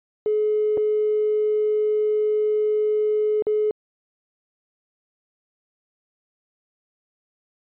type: tone with dropouts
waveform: triangle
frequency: 425.5 Hz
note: G#4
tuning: 42 cents sharp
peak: -14 dBFS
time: 0.26-3.71 s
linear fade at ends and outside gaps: 1 ms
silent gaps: 0.773-0.777 / 3.423-3.468 s
effects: tanh soft clip ceiling -16 dBFS + resampled to 8000 Hz